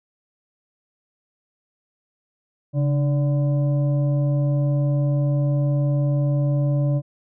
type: tone with frequency modulation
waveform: sine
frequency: 140 Hz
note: C#3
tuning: 18 cents sharp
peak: -17 dBFS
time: 2.73-7.02 s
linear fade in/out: 50 ms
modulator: 439 Hz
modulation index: 0.49
effects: none